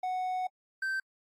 triangle tone pair in turn, 739 / 1555.1 Hz, F#5 / G6, -2 / -14 cents, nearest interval octave + minor second, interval 1288 cents, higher second, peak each -28 dBFS, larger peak neither, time 0.03-0.47 / 0.82-1 s, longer first, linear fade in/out 5 ms, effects AAC 48 kbps

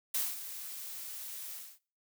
blue noise with ADSR envelope, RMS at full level -31 dBFS, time 0.14-1.79 s, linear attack 7 ms, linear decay 210 ms, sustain -12 dB, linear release 260 ms, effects noise-tail reverb RT60 0.4 s tail -22 dB re dry

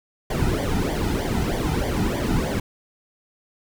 brown noise with flanger, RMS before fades -23 dBFS, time 0.3-2.6 s, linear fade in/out 5 ms, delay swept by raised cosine 0.74 to 1.84 ms, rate 3.2 Hz, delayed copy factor -0.8, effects none

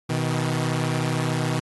sawtooth tone pair together, 124.9 / 158.28 Hz, B2 / D#3, +20 / +30 cents, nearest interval major third, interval 410 cents, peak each -21 dBFS, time 0.09-1.6 s, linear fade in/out 10 ms, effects AAC 32 kbps

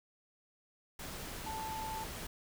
sine tone in noise, 880 Hz, A5, in tune, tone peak -39 dBFS, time 1.46-2.04 s, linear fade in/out 5 ms, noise pink, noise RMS -44 dBFS, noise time 0.99-2.27 s, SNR +2 dB, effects none

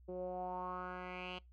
10% pulse tone with low-pass filter sweep, 181.6 Hz, F#3, 32 cents flat, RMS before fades -43 dBFS, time 0.08-1.39 s, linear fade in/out 10 ms, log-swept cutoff 440 to 3200 Hz, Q 4.6, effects noise-tail reverb RT60 0.2 s tail -24 dB re dry + added 61 Hz sine -58 dBFS peak until 1.52 s

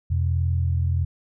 sine tone pair together, 85.85 / 127.1 Hz, F2 / C3, -29 / -50 cents, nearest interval perfect fifth, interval 679 cents, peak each -20 / -26 dBFS, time 0.1-1.05 s, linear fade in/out 10 ms, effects none

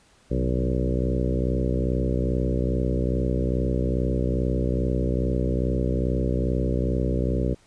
harmonic tone with a mistuned harmonic, 62.4 Hz, B1, 19 cents sharp, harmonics 1 / 2 / 3 / 4 / 5 / 6 / 7 / 8 / 9, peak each -25 / -28 / -30 / -31 / -32 / -33 / -33 / -34 / -35 dBFS, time 0.3-7.55 s, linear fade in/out 20 ms, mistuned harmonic 2, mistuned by +59 cents, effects pink hiss -58 dBFS RMS until 7.66 s + resampled to 22050 Hz

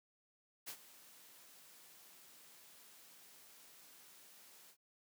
white noise with ADSR envelope, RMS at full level -45 dBFS, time 0.66-4.77 s, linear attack 24 ms, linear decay 77 ms, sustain -16 dB, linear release 77 ms, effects high-pass 150 Hz 12 dB/octave

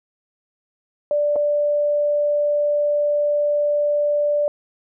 sine tone with dropouts, 587.3 Hz, D5, in tune, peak -16 dBFS, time 1.11-4.48 s, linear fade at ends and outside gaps 1 ms, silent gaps 1.358-1.362 s, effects none

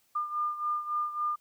sine beating tone pair, 1204 / 1207.6 Hz, D6 / D6, +43 / +48 cents, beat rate 3.6 Hz, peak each -30 / -35 dBFS, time 0.15-1.36 s, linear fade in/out 10 ms, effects white hiss -69 dBFS RMS until 1.4 s

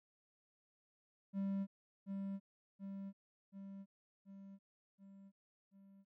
triangle tone with echo, 196 Hz, G3, in tune, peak -34 dBFS, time 1.33-1.67 s, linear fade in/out 50 ms, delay 730 ms, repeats 6, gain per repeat -4 dB, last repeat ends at 6.05 s, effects none

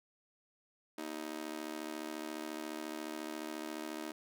sawtooth tone with amplitude modulation, 314.1 Hz, D#4, 16 cents sharp, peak -32 dBFS, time 0.98-4.12 s, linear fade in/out 5 ms, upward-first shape sine, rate 74.3 Hz, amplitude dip 100%, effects none

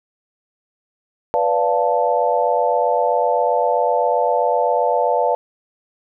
sine chord, B half-diminished seventh, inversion none, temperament equal with one note detuned, 493.9 / 581.6 / 698.5 / 880 Hz, B4 / D5 / F5 / A5, 0 / -17 / 0 / 0 cents, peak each -20 dBFS, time 1.34-5.35 s, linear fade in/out 0 ms, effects none

